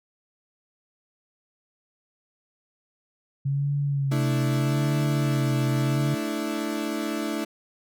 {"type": "tone with vibrato", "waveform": "sine", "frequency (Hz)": 137.2, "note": "C#3", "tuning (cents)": -17, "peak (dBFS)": -22, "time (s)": [3.45, 6.15], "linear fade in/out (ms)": 10, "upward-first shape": "sine", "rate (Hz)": 0.8, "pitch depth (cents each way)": 71}
{"type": "chord", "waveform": "35% pulse", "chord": "A suspended fourth", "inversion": "none", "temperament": "equal", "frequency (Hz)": [220, 293.7, 329.6], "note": ["A3", "D4", "E4"], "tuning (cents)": [0, 0, 0], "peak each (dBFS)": [-30, -29, -29], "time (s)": [4.11, 7.45], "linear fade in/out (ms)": 10}
{"effects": []}